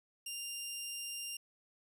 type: tone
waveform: 15% pulse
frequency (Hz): 2794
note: F7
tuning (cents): 0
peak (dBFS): -33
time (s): 0.26-1.37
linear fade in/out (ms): 5
effects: none